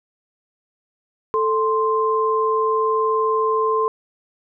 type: tone pair together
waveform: sine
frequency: 440 / 1046.5 Hz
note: A4 / C6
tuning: 0 / 0 cents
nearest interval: octave + minor third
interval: 1500 cents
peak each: -19 dBFS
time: 1.34-3.88 s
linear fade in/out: 0 ms
effects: none